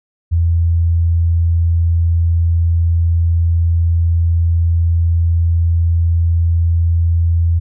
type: tone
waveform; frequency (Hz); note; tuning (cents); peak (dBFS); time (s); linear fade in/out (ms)
sine; 84; E2; +33; -10; 0.31-7.6; 20
effects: none